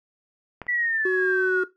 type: clicks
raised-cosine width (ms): 0.5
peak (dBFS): -19 / -28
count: 2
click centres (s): 0.617 / 0.667
type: exponential sweep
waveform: sine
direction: down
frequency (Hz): 1975.5 to 1418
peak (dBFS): -22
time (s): 0.68-1.64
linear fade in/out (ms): 10
type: tone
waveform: triangle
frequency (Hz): 371.8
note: F#4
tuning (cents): +8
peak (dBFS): -19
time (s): 1.05-1.64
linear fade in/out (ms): 5
effects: noise-tail reverb RT60 0.2 s tail -17 dB re dry